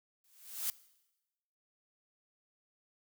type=noise with exponential growth; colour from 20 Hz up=blue; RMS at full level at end=-32 dBFS; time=0.24-0.7 s; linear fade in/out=2 ms; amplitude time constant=98 ms; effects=noise-tail reverb RT60 1.0 s tail -20 dB re dry